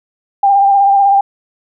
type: tone with vibrato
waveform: sine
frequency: 795 Hz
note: G5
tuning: 24 cents sharp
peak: -6 dBFS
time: 0.43-1.21 s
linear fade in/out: 5 ms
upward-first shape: sine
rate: 16 Hz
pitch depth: 29 cents each way
effects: none